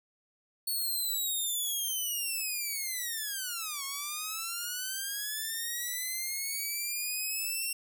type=linear two-way sweep; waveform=5% pulse; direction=down then up; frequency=4435 to 1083 to 2738 Hz; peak=-23 dBFS; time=0.67-7.73 s; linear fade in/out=5 ms; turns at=3.84 s; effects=none